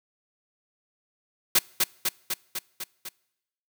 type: noise with echo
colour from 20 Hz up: white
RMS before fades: -19 dBFS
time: 1.55-1.59 s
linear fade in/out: 5 ms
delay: 250 ms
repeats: 6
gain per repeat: -3 dB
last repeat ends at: 3.09 s
effects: noise-tail reverb RT60 0.9 s tail -25 dB re dry + high-pass 100 Hz 12 dB/octave